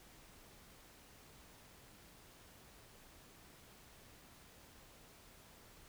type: silence
effects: pink hiss -61 dBFS RMS until 5.88 s